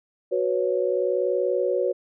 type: chord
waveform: sine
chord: F# suspended fourth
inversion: none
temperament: equal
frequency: 370 / 493.9 / 554.4 Hz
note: F#4 / B4 / C#5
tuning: 0 / 0 / 0 cents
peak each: -25 dBFS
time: 0.31-1.93 s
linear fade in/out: 20 ms
effects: none